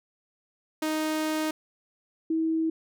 sawtooth / sine tone pair in turn, 311.3 / 322.4 Hz, D#4 / E4, +1 / -38 cents, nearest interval minor second, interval 61 cents, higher second, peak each -22 / -23 dBFS, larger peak first, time 0.82-1.51 / 2.3-2.7 s, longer first, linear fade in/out 5 ms, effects none

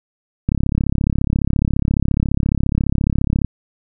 click train, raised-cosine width 5 ms, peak -4 dBFS, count 103, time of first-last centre 0.49-3.447 s, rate 34.5 Hz, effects none

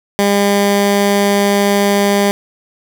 15% pulse tone, 201.5 Hz, G3, 48 cents sharp, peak -4 dBFS, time 0.19-2.31 s, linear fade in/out 0 ms, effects none

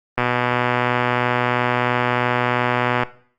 click train, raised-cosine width 0.5 ms, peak -3 dBFS, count 352, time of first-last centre 0.18-3.034 s, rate 123 Hz, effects noise-tail reverb RT60 0.5 s tail -17 dB re dry + Opus 24 kbps

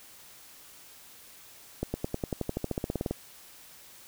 accelerating click train, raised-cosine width 2 ms, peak -16 dBFS, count 18, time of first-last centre 1.83-3.11 s, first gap 110 ms, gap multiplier 0.95, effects white hiss -52 dBFS RMS until 4.07 s

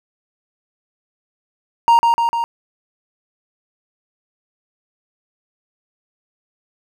triangle tone with echo, 932.3 Hz, A#5, in tune, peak -6 dBFS, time 1.88-1.99 s, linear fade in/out 0 ms, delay 150 ms, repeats 3, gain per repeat -3 dB, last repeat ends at 2.44 s, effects none

